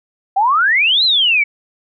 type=exponential two-way sweep; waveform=sine; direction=up then down; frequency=748 to 4186 to 2217 Hz; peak=-10 dBFS; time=0.36-1.44 s; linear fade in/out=10 ms; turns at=1.04 s; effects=none